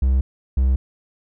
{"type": "tone pair in turn", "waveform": "triangle", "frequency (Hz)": [65.41, 65.15], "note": ["C2", "C2"], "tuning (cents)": [0, -7], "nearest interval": "unison", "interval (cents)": 7, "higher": "first", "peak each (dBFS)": -12, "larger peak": "neither", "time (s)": [[0.02, 0.21], [0.57, 0.76]], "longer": "neither", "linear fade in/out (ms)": 5, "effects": []}